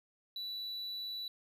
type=tone; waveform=triangle; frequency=3951 Hz; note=B7; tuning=in tune; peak=-37 dBFS; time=0.36-1.28 s; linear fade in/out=2 ms; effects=none